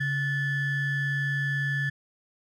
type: ring-modulated tone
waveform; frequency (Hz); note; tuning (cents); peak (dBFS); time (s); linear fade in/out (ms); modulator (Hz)
triangle; 801; G5; +37; -20; 0-1.9; 10; 941
effects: none